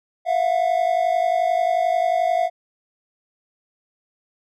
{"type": "tone pair together", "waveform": "triangle", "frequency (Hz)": [668.7, 720], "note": ["E5", "F#5"], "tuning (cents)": [25, -47], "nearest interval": "minor second", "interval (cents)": 128, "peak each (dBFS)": -18, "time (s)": [0.25, 2.5], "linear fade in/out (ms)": 50, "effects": []}